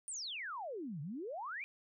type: exponential two-way sweep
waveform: sine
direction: down then up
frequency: 9510 to 135.4 to 2490 Hz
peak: -40 dBFS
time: 0.08-1.64 s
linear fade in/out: 0 ms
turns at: 1.01 s
effects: none